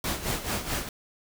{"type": "noise with tremolo", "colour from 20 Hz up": "pink", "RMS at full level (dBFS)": -28, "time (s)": [0.04, 0.89], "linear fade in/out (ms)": 2, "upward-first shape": "sine", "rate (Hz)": 4.6, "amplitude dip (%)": 70, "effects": []}